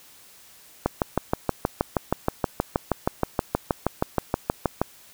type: click train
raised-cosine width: 1 ms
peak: -6 dBFS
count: 26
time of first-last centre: 0.86-4.816 s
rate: 6.32 Hz
effects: white hiss -51 dBFS RMS until 5.13 s